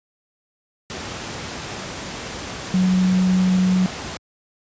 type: tone in noise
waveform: sine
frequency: 185 Hz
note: F#3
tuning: in tune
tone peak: -14 dBFS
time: 2.74-3.86 s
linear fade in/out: 0 ms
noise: pink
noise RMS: -30 dBFS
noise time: 0.9-4.17 s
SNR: +13 dB
effects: high-pass 80 Hz 12 dB/octave + resampled to 16000 Hz